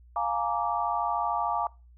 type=chord; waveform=sine; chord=Bb dominant seventh; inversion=second; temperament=just; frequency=699.2 / 839.1 / 932.3 / 1165.4 Hz; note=F5 / Ab5 / Bb5 / D6; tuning=+2 / +18 / 0 / -14 cents; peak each=-31 dBFS; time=0.16-1.67 s; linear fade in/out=2 ms; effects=noise-tail reverb RT60 0.3 s tail -23 dB re dry + added 60 Hz sine -51 dBFS peak until 1.97 s